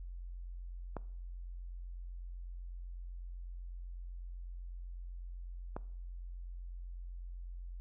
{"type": "clicks", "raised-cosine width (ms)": 1, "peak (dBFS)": -25, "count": 2, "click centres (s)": [0.967, 5.765], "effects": ["noise-tail reverb RT60 0.6 s tail -21 dB re dry", "added 44 Hz sine -42 dBFS peak until 7.8 s"]}